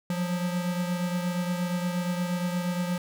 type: beating tone pair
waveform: square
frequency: 176.3 / 184.8 Hz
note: F3 / F#3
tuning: +17 / -2 cents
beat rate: 8.5 Hz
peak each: -28 / -35 dBFS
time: 0.1-2.98 s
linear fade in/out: 2 ms
effects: none